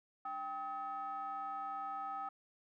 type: ring-modulated tone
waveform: triangle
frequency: 244.7 Hz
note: B3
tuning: 16 cents flat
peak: -34 dBFS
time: 0.25-2.29 s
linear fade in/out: 5 ms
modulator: 1030 Hz
effects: none